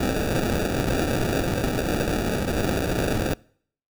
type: noise with sample-and-hold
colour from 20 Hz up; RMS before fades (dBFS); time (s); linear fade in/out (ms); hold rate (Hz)
white; -24; 0-3.34; 5; 1050
effects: noise-tail reverb RT60 0.6 s tail -25 dB re dry